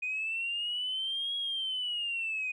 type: linear two-way sweep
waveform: sine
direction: up then down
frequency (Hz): 2476 to 3319 to 2477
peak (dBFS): -30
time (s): 0.02-2.52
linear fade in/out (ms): 10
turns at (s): 1.36
effects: tanh soft clip ceiling -26 dBFS